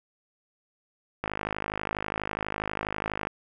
click train, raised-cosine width 0.5 ms, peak -14 dBFS, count 107, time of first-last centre 1.24-3.271 s, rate 52.2 Hz, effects none

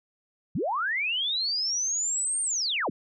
sine linear two-way sweep, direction up then down, 110 to 8870 to 110 Hz, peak -25 dBFS, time 0.55-2.9 s, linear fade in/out 5 ms, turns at 2.42 s, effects none

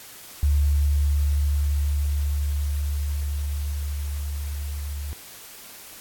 sine tone with level ramp, 72.3 Hz, D2, 27 cents flat, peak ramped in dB -16 to -28 dBFS, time 0.43-5.13 s, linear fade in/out 0 ms, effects white hiss -43 dBFS RMS until 6 s + AAC 64 kbps

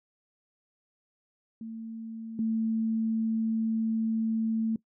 sine tone pair in turn, 224.8 / 223.2 Hz, A3 / A3, +37 / +25 cents, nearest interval unison, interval 12 cents, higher first, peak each -36 / -25 dBFS, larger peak second, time 1.61-2.39 / 2.39-4.76 s, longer second, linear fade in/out 2 ms, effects noise-tail reverb RT60 0.1 s tail -20 dB re dry

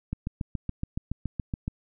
click train, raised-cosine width 5 ms, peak -17 dBFS, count 12, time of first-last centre 0.13-1.679 s, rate 7.1 Hz, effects none

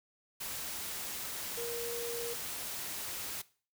sine tone in noise, 471.1 Hz, A#4, 18 cents sharp, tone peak -37 dBFS, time 1.57-2.34 s, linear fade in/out 10 ms, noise white, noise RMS -40 dBFS, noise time 0.4-3.42 s, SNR 0 dB, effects noise-tail reverb RT60 0.4 s tail -19 dB re dry

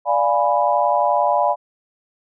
sine chord, D diminished seventh, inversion none, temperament equal, 587.3 / 698.5 / 830.6 / 987.8 Hz, D5 / F5 / Ab5 / Cb6, 0 / 0 / 0 / 0 cents, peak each -20 dBFS, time 0.05-1.56 s, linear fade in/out 50 ms, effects none

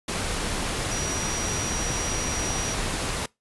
sine tone in noise, 5780 Hz, F#8, 41 cents flat, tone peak -30 dBFS, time 0.91-2.74 s, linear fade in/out 5 ms, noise pink, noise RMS -28 dBFS, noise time 0.08-3.26 s, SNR -5 dB, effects noise-tail reverb RT60 0.2 s tail -23 dB re dry + resampled to 24000 Hz

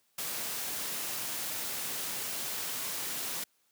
white noise, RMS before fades -36 dBFS, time 0.18-3.44 s, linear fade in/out 5 ms, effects white hiss -72 dBFS RMS until 3.71 s + high-pass 100 Hz 12 dB/octave

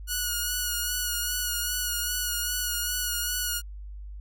5% pulse tone with vibrato, 1453 Hz, F#6, 32 cents flat, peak -16 dBFS, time 0.07-3.62 s, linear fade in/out 50 ms, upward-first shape sine, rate 2.5 Hz, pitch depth 28 cents each way, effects added 50 Hz sine -37 dBFS peak until 4.2 s

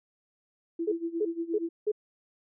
sine tone with tremolo, 334.4 Hz, E4, 25 cents sharp, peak -27 dBFS, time 0.79-1.69 s, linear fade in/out 5 ms, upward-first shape sine, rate 8.5 Hz, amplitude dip 85%
sine tone bursts, 423 Hz, G#4, 32 cents sharp, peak -23 dBFS, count 4, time 0.87-1.918 s, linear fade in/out 10 ms, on 52 ms, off 280 ms
effects none

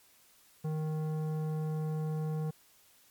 triangle tone with tanh clipping, 155.56 Hz, D#3, in tune, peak -33 dBFS, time 0.64-2.51 s, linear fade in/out 10 ms, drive 17 dB, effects white hiss -63 dBFS RMS until 3.1 s + MP3 96 kbps

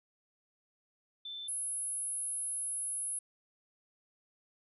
sine tone pair in turn, 3537 / 10599 Hz, A7 / E9, +8 / +8 cents, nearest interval octave + perfect fifth, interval 1900 cents, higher second, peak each -40 / -34 dBFS, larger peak second, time 1.25-1.48 / 1.48-3.19 s, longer second, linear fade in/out 5 ms, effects none

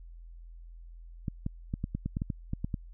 clicks, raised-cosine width 5 ms, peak -19 dBFS, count 12, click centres 1.282 / 1.464 / 1.739 / 1.841 / 1.95 / 2.06 / 2.169 / 2.219 / 2.302 / 2.534 / 2.645 / 2.742 s, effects added 42 Hz sine -45 dBFS peak until 2.93 s

